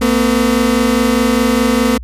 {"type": "tone pair together", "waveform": "30% pulse", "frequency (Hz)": [227.9, 252.8], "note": ["A#3", "B3"], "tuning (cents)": [-39, 41], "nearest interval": "major second", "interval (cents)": 180, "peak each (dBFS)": -11, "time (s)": [0.01, 1.98], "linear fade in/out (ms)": 10, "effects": ["added 60 Hz sine -26 dBFS peak until 2.03 s", "resampled to 32000 Hz"]}